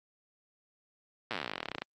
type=slowing click train; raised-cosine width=0.3 ms; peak=-18 dBFS; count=28; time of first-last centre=1.31-1.82 s; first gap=8 ms; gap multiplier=1.06; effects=high-pass 150 Hz 12 dB/octave + Opus 48 kbps